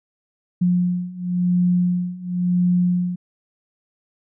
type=beating tone pair; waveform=sine; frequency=177.8 / 178.75 Hz; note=F3 / F3; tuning=+31 / +41 cents; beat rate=0.95 Hz; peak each=-21 / -19 dBFS; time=0.61-3.16 s; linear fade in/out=10 ms; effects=none